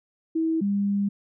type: tone pair in turn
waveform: sine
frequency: 323.5 / 200.9 Hz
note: E4 / G3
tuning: -32 / +43 cents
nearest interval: minor sixth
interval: 825 cents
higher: first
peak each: -21 dBFS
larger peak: neither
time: 0.35-0.61 / 0.61-1.09 s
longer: second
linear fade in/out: 10 ms
effects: none